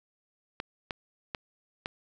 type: clicks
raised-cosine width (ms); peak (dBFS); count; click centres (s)
0.3; -17; 4; 0.601 / 0.908 / 1.348 / 1.859
effects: none